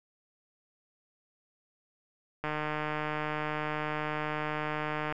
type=click train; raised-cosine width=0.5 ms; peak=-18 dBFS; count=409; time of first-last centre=2.44-5.124 s; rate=152 Hz; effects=none